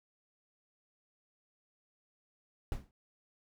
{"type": "noise with exponential decay", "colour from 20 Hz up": "brown", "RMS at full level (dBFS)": -33, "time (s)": [2.72, 2.91], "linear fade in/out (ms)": 1, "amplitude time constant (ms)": 40, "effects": []}